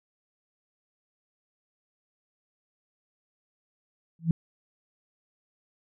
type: tone with exponential growth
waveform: sine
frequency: 164.81 Hz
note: E3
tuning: in tune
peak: -15 dBFS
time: 4.19-4.31 s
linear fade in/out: 2 ms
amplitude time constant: 24 ms
effects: none